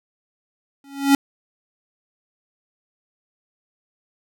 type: tone with exponential growth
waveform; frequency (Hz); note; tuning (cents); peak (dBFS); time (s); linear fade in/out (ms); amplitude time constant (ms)
square; 277.7; C#4; +3; -9; 0.84-1.15; 2; 67
effects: none